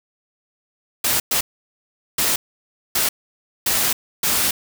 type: noise bursts at uneven times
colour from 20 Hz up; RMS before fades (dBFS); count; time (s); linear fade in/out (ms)
white; -19; 6; 1.04-1.2 / 1.31-1.41 / 2.18-2.36 / 2.95-3.09 / 3.66-3.93 / 4.23-4.51; 5
effects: none